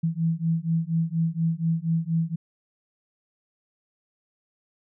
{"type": "beating tone pair", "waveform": "sine", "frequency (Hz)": [162.3, 166.5], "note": ["E3", "E3"], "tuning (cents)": [-27, 18], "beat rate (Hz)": 4.2, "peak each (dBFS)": [-25, -25], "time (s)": [0.03, 2.36], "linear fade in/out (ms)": 10, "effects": []}